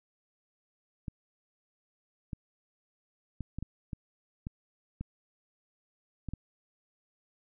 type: clicks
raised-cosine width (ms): 5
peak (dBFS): -24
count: 10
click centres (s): 1.082 / 2.332 / 3.407 / 3.586 / 3.626 / 3.932 / 4.469 / 5.01 / 6.287 / 6.336
effects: none